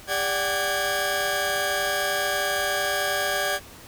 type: tone cluster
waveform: sawtooth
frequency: 401 / 585 / 752 / 1633 Hz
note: G4 / D5 / F#5 / G#6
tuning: +39 / -7 / +28 / -30 cents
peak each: -30 / -24 / -26 / -23 dBFS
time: 0.07-3.6 s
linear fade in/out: 50 ms
effects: pink hiss -45 dBFS RMS until 3.87 s